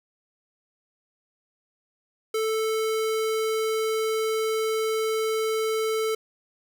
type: tone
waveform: square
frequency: 440 Hz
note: A4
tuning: in tune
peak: -24 dBFS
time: 2.34-6.15 s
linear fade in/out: 5 ms
effects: none